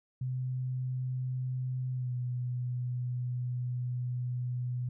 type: tone with pitch glide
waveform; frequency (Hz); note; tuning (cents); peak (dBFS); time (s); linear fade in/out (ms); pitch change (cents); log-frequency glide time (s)
sine; 127.9 to 123.97; C3 to B2; -39 to +7; -31; 0.21-4.89; 5; -54; 1.93-2.13
effects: none